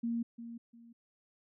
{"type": "tone with echo", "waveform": "sine", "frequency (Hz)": 233.1, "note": "A#3", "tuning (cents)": 0, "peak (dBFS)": -31, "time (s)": [0.03, 0.23], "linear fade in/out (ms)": 10, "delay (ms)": 350, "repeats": 2, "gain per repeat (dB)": -11, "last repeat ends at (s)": 0.93, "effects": []}